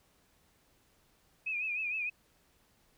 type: tone with vibrato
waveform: sine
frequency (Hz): 2500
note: D#7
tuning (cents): +8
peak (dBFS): -32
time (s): 1.46-2.1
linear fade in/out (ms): 10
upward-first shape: triangle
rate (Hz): 6.5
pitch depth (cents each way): 100
effects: pink hiss -69 dBFS RMS until 2.97 s